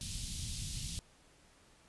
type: band-stop noise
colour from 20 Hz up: pink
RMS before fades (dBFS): -40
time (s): 0.01-0.99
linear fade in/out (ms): 0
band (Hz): 180 to 3300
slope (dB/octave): 24
effects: pink hiss -64 dBFS RMS until 1.88 s + resampled to 24000 Hz